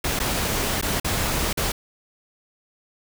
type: noise with dropouts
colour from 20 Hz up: pink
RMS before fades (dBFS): -24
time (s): 0.04-1.72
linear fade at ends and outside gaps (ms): 5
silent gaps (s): 0.192-0.199 / 0.813-0.825 / 1-1.045 / 1.53-1.573
effects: none